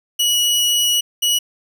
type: tone bursts at uneven times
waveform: sawtooth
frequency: 2924 Hz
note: F#7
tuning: 21 cents flat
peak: -11 dBFS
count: 2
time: 0.19-1.01 / 1.22-1.39 s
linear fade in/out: 10 ms
effects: none